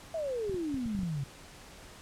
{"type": "exponential sweep", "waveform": "sine", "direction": "down", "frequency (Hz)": [672, 132.1], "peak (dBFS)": -31, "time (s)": [0.14, 1.24], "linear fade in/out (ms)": 5}
{"type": "clicks", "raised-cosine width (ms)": 5, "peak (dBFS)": -28, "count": 7, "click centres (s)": [0.496, 0.544, 0.743, 0.86, 0.95, 0.991, 1.033]}
{"effects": ["pink hiss -51 dBFS RMS until 2.01 s", "low-pass 10000 Hz 12 dB/octave"]}